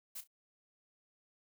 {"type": "noise with echo", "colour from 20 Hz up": "blue", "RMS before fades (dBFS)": -44, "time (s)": [0.15, 0.21], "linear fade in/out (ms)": 10, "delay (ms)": 33, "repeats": 2, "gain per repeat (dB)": -13, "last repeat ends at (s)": 0.276, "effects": []}